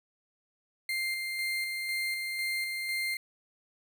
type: tone with tremolo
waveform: 35% pulse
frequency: 2100 Hz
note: C7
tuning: 6 cents sharp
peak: -28 dBFS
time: 0.89-3.17 s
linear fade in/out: 2 ms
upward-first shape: square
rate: 2 Hz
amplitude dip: 30%
effects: none